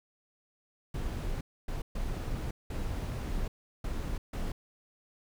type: noise bursts at uneven times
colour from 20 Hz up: brown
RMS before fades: -34 dBFS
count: 6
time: 0.94-1.41 / 1.68-1.82 / 1.95-2.51 / 2.7-3.48 / 3.84-4.18 / 4.33-4.52 s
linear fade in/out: 5 ms
effects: none